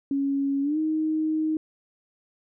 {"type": "tone with pitch glide", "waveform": "sine", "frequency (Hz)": [277.2, 312.9], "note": ["C#4", "D#4"], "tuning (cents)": [0, 10], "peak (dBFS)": -22, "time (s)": [0.11, 1.57], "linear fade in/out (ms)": 2, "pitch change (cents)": 210, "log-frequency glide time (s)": [0.62, 0.78], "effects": []}